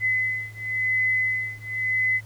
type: beating tone pair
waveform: sine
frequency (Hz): 2026 / 2026.94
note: B6 / B6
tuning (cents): +44 / +44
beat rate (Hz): 0.94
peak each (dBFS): -25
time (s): 0-2.21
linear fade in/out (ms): 50
effects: added 108 Hz sine -40 dBFS peak until 2.25 s + pink hiss -53 dBFS RMS until 2.25 s